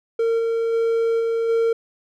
triangle tone with level steps, 457.6 Hz, A#4, 32 cents flat, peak -15 / -17 / -15 / -17 / -14 dBFS, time 0.19-1.73 s, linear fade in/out 5 ms, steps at 0.38 / 0.72 / 1.19 / 1.48 s, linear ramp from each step 20 ms, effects none

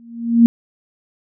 sine tone with exponential growth, 233.1 Hz, A#3, in tune, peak -3 dBFS, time 0-0.46 s, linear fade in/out 0 ms, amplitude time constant 100 ms, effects none

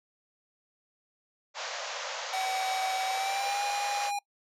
pink band-pass noise, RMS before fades -37 dBFS, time 1.54-4.12 s, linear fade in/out 50 ms, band 500 to 7000 Hz, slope 96 dB/octave
square tone with pitch glide, 759 to 813.5 Hz, F#5 to G#5, +44 to -36 cents, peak -30 dBFS, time 2.33-4.19 s, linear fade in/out 5 ms, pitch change +120 cents, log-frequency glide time 3.07-3.62 s
effects noise-tail reverb RT60 0.1 s tail -24 dB re dry + low-pass 12000 Hz 12 dB/octave

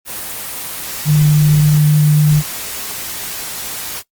sine tone in noise, 150.6 Hz, D3, 44 cents sharp, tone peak -7 dBFS, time 1.05-2.43 s, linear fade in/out 50 ms, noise white, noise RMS -25 dBFS, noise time 0.05-4.03 s, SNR +15 dB, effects noise-tail reverb RT60 0.1 s tail -17 dB re dry + Opus 24 kbps

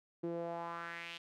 sawtooth tone with band-pass filter sweep, 169.2 Hz, E3, 45 cents sharp, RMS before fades -42 dBFS, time 0.23-1.18 s, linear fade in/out 10 ms, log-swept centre 350 to 3200 Hz, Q 3, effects none

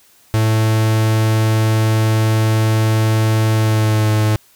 45% pulse tone with pitch glide, 110 to 107.67 Hz, A2 to A2, 0 to -37 cents, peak -12 dBFS, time 0.34-4.36 s, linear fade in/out 0 ms, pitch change -37 cents, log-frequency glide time 3.53-4.1 s, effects white hiss -51 dBFS RMS until 4.55 s

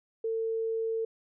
sine tone, 450 Hz, A4, 39 cents sharp, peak -28 dBFS, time 0.24-1.05 s, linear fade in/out 5 ms, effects none

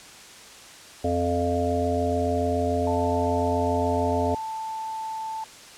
harmonic tone, 87 Hz, F2, 6 cents flat, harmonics 1 / 3 / 5 / 7 / 8, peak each -28 / -28 / -28 / -28 / -28 dBFS, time 1.04-4.35 s, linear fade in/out 5 ms
sine tone, 882 Hz, A5, 4 cents sharp, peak -29 dBFS, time 2.87-5.44 s, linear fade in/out 2 ms
effects white hiss -45 dBFS RMS until 5.77 s + low-pass 8000 Hz 12 dB/octave

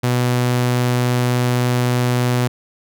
sawtooth tone, 123.47 Hz, B2, in tune, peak -11 dBFS, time 0.03-2.48 s, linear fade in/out 10 ms, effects none

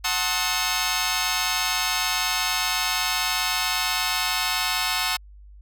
10% pulse chord, F# diminished seventh, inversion none, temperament just, 740 / 888 / 1065.6 / 1278.7 Hz, F#5 / A5 / C6 / Eb6, 0 / +16 / +31 / +47 cents, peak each -20 dBFS, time 0.04-5.17 s, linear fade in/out 10 ms, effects added 50 Hz sine -43 dBFS peak until 5.61 s

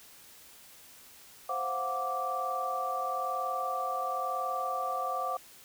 sine tone cluster, 523 / 694 / 735 / 1169 Hz, C5 / F5 / F#5 / D6, -1 / -11 / -12 / -8 cents, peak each -38 / -39 / -35 / -33 dBFS, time 1.49-5.37 s, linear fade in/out 5 ms, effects white hiss -54 dBFS RMS until 5.64 s

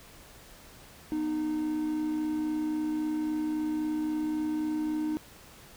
triangle tone pair together, 243.8 / 307.5 Hz, B3 / D#4, -22 / -20 cents, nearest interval major third, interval 402 cents, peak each -37 / -26 dBFS, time 1.12-5.17 s, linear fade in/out 0 ms, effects pink hiss -52 dBFS RMS until 5.76 s

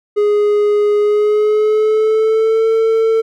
triangle tone with pitch glide, 415.3 to 447.7 Hz, G#4 to A4, 0 to +30 cents, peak -8 dBFS, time 0.16-3.22 s, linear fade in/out 20 ms, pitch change +130 cents, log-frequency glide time 0.99-2.66 s, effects none

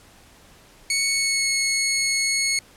15% pulse tone with pitch glide, 2217 to 2186 Hz, C#7 to C#7, 0 to -25 cents, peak -13 dBFS, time 0.9-2.59 s, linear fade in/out 2 ms, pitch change -25 cents, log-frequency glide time 1.06-1.48 s, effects pink hiss -51 dBFS RMS until 2.76 s + low-pass 12000 Hz 12 dB/octave

